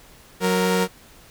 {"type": "tone pair together", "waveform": "sawtooth", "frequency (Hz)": [184.37, 466.2], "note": ["F#3", "A#4"], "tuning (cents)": [-6, 0], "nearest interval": "octave + major third", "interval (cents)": 1606, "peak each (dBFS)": -17, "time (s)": [0.4, 0.88], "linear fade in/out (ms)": 50, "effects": ["pink hiss -49 dBFS RMS until 1.3 s"]}